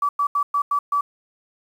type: tone bursts at uneven times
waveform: sine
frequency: 1150 Hz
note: D6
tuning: 37 cents flat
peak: -17 dBFS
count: 6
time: 0.02-0.09 / 0.19-0.27 / 0.35-0.43 / 0.54-0.62 / 0.71-0.79 / 0.92-1.01 s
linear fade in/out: 5 ms
effects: 8-bit